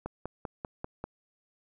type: click train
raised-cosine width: 1 ms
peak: -21 dBFS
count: 6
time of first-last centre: 0.06-1.04 s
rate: 5.1 Hz
effects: none